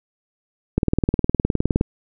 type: click train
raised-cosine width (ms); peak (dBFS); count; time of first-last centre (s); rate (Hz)
3; -4; 21; 0.78-1.811; 19.4
effects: none